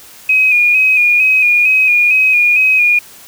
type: tone with vibrato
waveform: sine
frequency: 2484 Hz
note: D#7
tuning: 3 cents flat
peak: -7 dBFS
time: 0.29-2.99 s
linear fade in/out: 5 ms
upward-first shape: square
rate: 2.2 Hz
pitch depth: 34 cents each way
effects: white hiss -38 dBFS RMS until 3.27 s